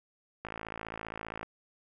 click train, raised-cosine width 0.5 ms, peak -23 dBFS, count 55, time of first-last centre 0.45-1.43 s, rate 55.1 Hz, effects none

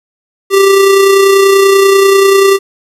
square tone with amplitude modulation, 392 Hz, G4, in tune, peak -3 dBFS, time 0.5-2.59 s, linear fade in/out 50 ms, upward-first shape sine, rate 30.3 Hz, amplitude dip 35%, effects resampled to 32000 Hz + 7-bit

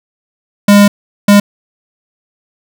square tone bursts at uneven times, 203.5 Hz, G#3, 35 cents flat, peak -3 dBFS, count 2, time 0.68-0.88 / 1.28-1.4 s, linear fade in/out 5 ms, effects none

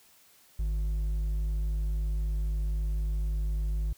sine tone with hard clipping, 51.91 Hz, G#1, in tune, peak -28 dBFS, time 0.59-3.93 s, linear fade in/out 5 ms, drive 4 dB, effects white hiss -60 dBFS RMS until 3.97 s

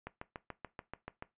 click train, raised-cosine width 0.5 ms, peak -26 dBFS, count 9, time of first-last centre 0.07-1.224 s, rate 6.93 Hz, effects noise-tail reverb RT60 0.2 s tail -18 dB re dry + resampled to 8000 Hz

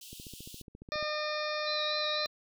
pink high-pass noise, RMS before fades -49 dBFS, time 0.01-0.62 s, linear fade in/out 5 ms, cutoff 2700 Hz, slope 96 dB/octave
click train, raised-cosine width 3 ms, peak -34 dBFS, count 14, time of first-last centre 0.13-1.027 s, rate 14.5 Hz
harmonic tone, 606 Hz, D#5, 46 cents flat, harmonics 1 / 2 / 3 / 4 / 6 / 7 / 8 / 9, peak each -35 / -38 / -40 / -41 / -43 / -43 / -44 / -45 dBFS, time 0.92-2.26 s, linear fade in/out 0 ms
sine tone with vibrato, 3951 Hz, B7, in tune, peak -33 dBFS, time 1.66-2.27 s, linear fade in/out 20 ms, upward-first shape sine, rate 4 Hz, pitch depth 58 cents each way
effects none

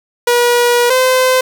sawtooth tone pair in turn, 481.9 / 513.9 Hz, B4 / C5, -43 / -31 cents, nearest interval minor second, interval 112 cents, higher second, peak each -5 dBFS, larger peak neither, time 0.27-0.9 / 0.9-1.41 s, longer first, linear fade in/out 5 ms, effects none

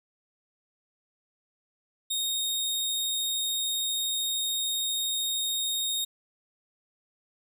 sawtooth tone, 3713 Hz, A#7, 8 cents flat, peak -24 dBFS, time 2.1-6.05 s, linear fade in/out 10 ms, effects none

